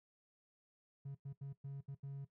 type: tone bursts at uneven times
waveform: triangle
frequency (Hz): 138.59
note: C#3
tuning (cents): 0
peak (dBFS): -40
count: 6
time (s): 1.05-1.15 / 1.25-1.33 / 1.41-1.53 / 1.64-1.81 / 1.88-1.95 / 2.03-2.25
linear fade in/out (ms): 10
effects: noise-tail reverb RT60 0.1 s tail -17 dB re dry + tanh soft clip ceiling -39 dBFS